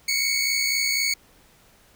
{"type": "tone pair together", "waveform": "20% pulse", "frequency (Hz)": [2180, 2244], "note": ["C#7", "C#7"], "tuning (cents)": [-29, 21], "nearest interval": "minor second", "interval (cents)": 50, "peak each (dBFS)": -19, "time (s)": [0.08, 1.14], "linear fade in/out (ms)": 5, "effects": ["pink hiss -56 dBFS RMS until 1.95 s"]}